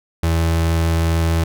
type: tone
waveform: 35% pulse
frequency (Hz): 82.41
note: E2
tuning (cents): 0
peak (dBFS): -13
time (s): 0.23-1.44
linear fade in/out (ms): 5
effects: none